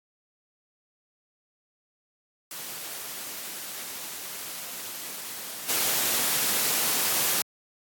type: noise with level steps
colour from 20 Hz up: white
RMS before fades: -37 / -25 dBFS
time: 2.51-7.42 s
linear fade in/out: 2 ms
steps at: 5.68 s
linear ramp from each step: 20 ms
effects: high-pass 150 Hz 12 dB/octave + AAC 64 kbps